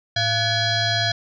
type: tone with frequency modulation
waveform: sine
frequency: 1706 Hz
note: G#6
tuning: 46 cents sharp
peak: -18 dBFS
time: 0.16-1.12 s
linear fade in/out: 5 ms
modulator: 798 Hz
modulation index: 3.8
effects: none